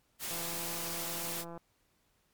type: noise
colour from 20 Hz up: white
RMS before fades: -38 dBFS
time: 0.19-1.45 s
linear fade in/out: 50 ms
type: click train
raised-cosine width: 1 ms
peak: -32 dBFS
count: 215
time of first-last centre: 0.31-1.576 s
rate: 169 Hz
effects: pink hiss -73 dBFS RMS until 2.33 s + MP3 96 kbps